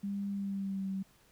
sine tone with pitch glide, 200 to 192.52 Hz, G3 to G3, +35 to -31 cents, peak -33 dBFS, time 0.03-1.03 s, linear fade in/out 10 ms, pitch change -66 cents, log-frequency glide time 0.3-0.87 s, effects pink hiss -65 dBFS RMS until 1.31 s

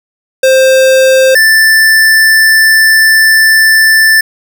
square tone pair in turn, 525 / 1765.9 Hz, C5 / A6, +6 / +6 cents, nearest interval octave + major sixth, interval 2100 cents, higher second, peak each -4 dBFS, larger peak neither, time 0.43-1.35 / 1.35-4.21 s, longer second, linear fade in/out 5 ms, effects none

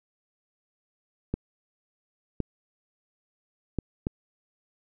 clicks, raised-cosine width 3 ms, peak -14 dBFS, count 4, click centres 1.34 / 2.403 / 3.787 / 4.069 s, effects none

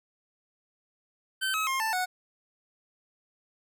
25% pulse tone with pitch steps, 1541 / 1280.9 / 1064.8 / 885.1 / 735.7 Hz, G6 / D#6 / C6 / A5 / F#5, -30 / +50 / +30 / +10 / -10 cents, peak -23 dBFS, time 1.41-2.06 s, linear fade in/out 20 ms, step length 130 ms, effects none

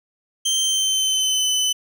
25% pulse tone with pitch glide, 3136 to 3020 Hz, G7 to F#7, 0 to +35 cents, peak -14 dBFS, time 0.45-1.73 s, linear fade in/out 10 ms, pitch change -65 cents, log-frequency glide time 0.6-1.5 s, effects none

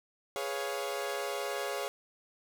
sawtooth chord, C# dominant seventh, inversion second, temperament equal, 415.3 / 493.9 / 554.4 / 698.5 Hz, G#4 / B4 / C#5 / E#5, 0 / 0 / 0 / 0 cents, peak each -34 / -39 / -33 / -37 dBFS, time 0.36-1.88 s, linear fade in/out 0 ms, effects none

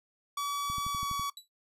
45% pulse tone with pitch glide, 1142 to 1132.1 Hz, D6 to C#6, -49 to +36 cents, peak -31 dBFS, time 0.37-1.3 s, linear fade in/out 5 ms, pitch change -15 cents, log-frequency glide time 0.92-1.02 s
click train, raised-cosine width 5 ms, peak -30 dBFS, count 7, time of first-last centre 0.7-1.196 s, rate 12.1 Hz
sawtooth tone with exponential decay, 3939 Hz, B7, 5 cents flat, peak -36 dBFS, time 1.37-1.48 s, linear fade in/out 2 ms, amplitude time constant 23 ms
effects noise-tail reverb RT60 0.1 s tail -17 dB re dry + resampled to 32000 Hz

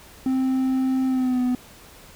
triangle tone with pitch glide, 261.6 to 249.8 Hz, C4 to B3, 0 to +20 cents, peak -17 dBFS, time 0.26-1.55 s, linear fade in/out 2 ms, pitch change -80 cents, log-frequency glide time 1.07-1.41 s, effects pink hiss -47 dBFS RMS until 2.15 s

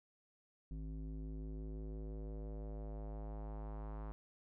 square tone with low-pass filter sweep, 52.9 Hz, G#1, 33 cents sharp, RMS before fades -45 dBFS, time 0.71-4.12 s, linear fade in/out 0 ms, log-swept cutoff 230 to 1100 Hz, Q 1.9, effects none

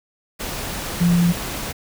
sine tone in noise, 173.3 Hz, F3, 13 cents flat, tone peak -13 dBFS, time 1-1.33 s, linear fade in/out 20 ms, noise pink, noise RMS -28 dBFS, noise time 0.39-1.73 s, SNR +12 dB, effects none

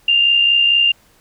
sine tone with amplitude modulation, 2797 Hz, F7, 2 cents sharp, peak -8 dBFS, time 0.08-0.92 s, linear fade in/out 5 ms, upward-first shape sine, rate 64.4 Hz, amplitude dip 45%, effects pink hiss -53 dBFS RMS until 1.2 s

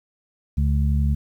harmonic tone, 71.5 Hz, D2, 46 cents flat, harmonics 1 / 2 / 3, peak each -18 / -24 / -28 dBFS, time 0.57-1.15 s, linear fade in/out 10 ms, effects 9-bit

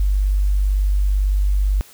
sine tone, 49 Hz, G1, in tune, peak -14 dBFS, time 0-1.81 s, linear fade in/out 0 ms, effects white hiss -46 dBFS RMS until 1.93 s

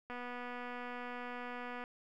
click train, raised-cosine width 0.5 ms, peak -30 dBFS, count 427, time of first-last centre 0.1-1.839 s, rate 245 Hz, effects 12-bit

